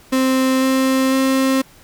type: tone with pitch steps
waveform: 35% pulse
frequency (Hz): 261.6 / 263.6 / 265.6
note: C4 / C4 / C4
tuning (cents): 0 / +13 / +26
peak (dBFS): -12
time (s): 0.12-1.62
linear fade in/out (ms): 10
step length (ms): 500
effects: pink hiss -47 dBFS RMS until 1.83 s